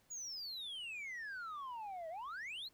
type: exponential two-way sweep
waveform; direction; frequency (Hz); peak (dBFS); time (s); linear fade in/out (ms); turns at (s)
sine; down then up; 6950 to 627 to 4361; -40; 0.1-2.69; 20; 2.09
effects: tanh soft clip ceiling -42 dBFS + pink hiss -72 dBFS RMS until 2.73 s